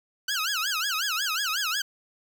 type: tone with vibrato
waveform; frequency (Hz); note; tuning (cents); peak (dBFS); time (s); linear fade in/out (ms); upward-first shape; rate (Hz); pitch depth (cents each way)
15% pulse; 1449; F#6; -37; -19; 0.28-1.82; 5; sine; 5.5; 260
effects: none